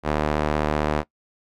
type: tone with band-pass filter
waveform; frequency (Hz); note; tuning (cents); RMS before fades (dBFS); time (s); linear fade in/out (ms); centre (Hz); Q
sawtooth; 75.5; D2; +48; -23; 0.03-1.04; 50; 730; 0.61
effects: noise-tail reverb RT60 0.1 s tail -20 dB re dry